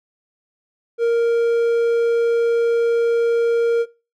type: tone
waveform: triangle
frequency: 466.2 Hz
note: A#4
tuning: in tune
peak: -12 dBFS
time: 0.98-3.86 s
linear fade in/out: 50 ms
effects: noise-tail reverb RT60 0.3 s tail -20 dB re dry